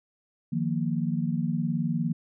sine chord, Eb suspended second, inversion none, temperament just, 155.56 / 175.01 / 233.3 Hz, Eb3 / F3 / Bb3, 0 / +4 / +2 cents, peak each -29 dBFS, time 0.52-2.13 s, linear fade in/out 10 ms, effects none

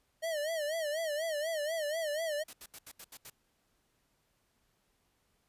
square tone with vibrato, 622.3 Hz, D#5, in tune, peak -33 dBFS, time 0.22-2.44 s, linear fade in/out 20 ms, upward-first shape sine, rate 4.1 Hz, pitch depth 120 cents each way
white noise bursts, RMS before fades -48 dBFS, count 7, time 2.48-3.3 s, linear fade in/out 5 ms, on 52 ms, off 76 ms
effects pink hiss -75 dBFS RMS until 5.48 s + resampled to 32000 Hz

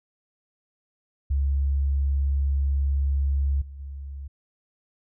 sine tone with level steps, 69.3 Hz, C#2, in tune, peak -20 / -37 / -33 dBFS, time 1.3-4.28 s, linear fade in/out 10 ms, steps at 3.61 / 3.79 s, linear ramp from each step 10 ms, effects none

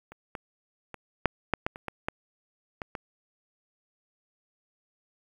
clicks, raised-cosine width 0.5 ms, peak -30 / -20 / -24 / -6 / -8 / -12 / -25 / -18 / -13 / -19 / -19 dBFS, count 11, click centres 0.12 / 0.352 / 0.943 / 1.257 / 1.537 / 1.665 / 1.759 / 1.883 / 2.085 / 2.818 / 2.952 s, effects 8-bit

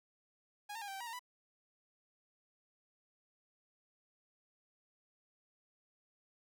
sawtooth tone with pitch steps, 825 / 909 / 814 / 781 / 776 / 956 / 916 / 990 Hz, G#5 / A#5 / G#5 / G5 / G5 / A#5 / A#5 / B5, -12 / -44 / -35 / -7 / -18 / +43 / -31 / +4 cents, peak -39 dBFS, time 0.69-1.194 s, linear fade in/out 10 ms, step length 63 ms, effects none

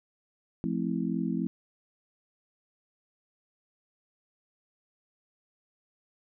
sine chord, F major seventh, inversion none, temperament just, 174.61 / 218.3 / 261.9 / 327.4 Hz, F3 / A3 / C4 / E4, 0 / -13 / +2 / -12 cents, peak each -32 / -32 / -33 / -35 dBFS, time 0.64-1.47 s, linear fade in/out 0 ms, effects none

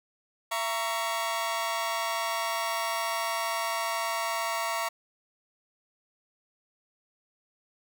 sawtooth chord, A# diminished, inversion second, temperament just, 671.3 / 932.3 / 1118.8 Hz, E5 / A#5 / C#6, +31 / 0 / +16 cents, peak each -29 dBFS, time 0.51-4.89 s, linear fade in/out 10 ms, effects none

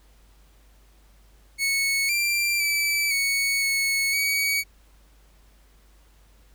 sawtooth tone with pitch steps, 2207 / 2365 / 2313 / 2220 / 2203 / 2255 Hz, C#7 / D7 / D7 / C#7 / C#7 / C#7, -8 / +12 / -27 / +2 / -11 / +29 cents, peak -18 dBFS, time 1.58-4.64 s, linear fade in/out 50 ms, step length 510 ms, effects added 50 Hz sine -53 dBFS peak until 6.54 s + pink hiss -61 dBFS RMS until 6.54 s

